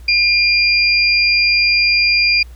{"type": "tone pair together", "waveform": "sine", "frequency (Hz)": [2400, 4800], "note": ["D7", "D8"], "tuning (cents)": [37, 37], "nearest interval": "octave", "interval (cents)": 1200, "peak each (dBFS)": [-12, -15], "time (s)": [0.08, 2.43], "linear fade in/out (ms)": 5, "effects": ["added 60 Hz sine -33 dBFS peak until 2.55 s", "pink hiss -50 dBFS RMS until 2.55 s"]}